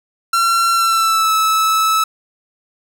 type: tone with pitch glide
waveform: 45% pulse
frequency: 1361 to 1304.1 Hz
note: F6 to E6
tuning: -45 to -19 cents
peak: -12 dBFS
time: 0.33-2.04 s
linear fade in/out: 5 ms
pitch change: -74 cents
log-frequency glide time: 0.72-1.32 s
effects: none